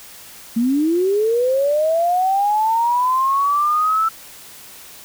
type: linear sweep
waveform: sine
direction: up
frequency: 222.2 to 1330 Hz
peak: -14 dBFS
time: 0.56-4.09 s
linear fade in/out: 10 ms
effects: white hiss -40 dBFS RMS until 5.04 s